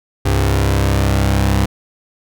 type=tone pair together; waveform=sawtooth; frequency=66.74 / 100 Hz; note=C2 / G2; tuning=+35 / +35 cents; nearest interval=perfect fifth; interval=700 cents; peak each=-11 dBFS; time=0.25-1.66 s; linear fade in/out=10 ms; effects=none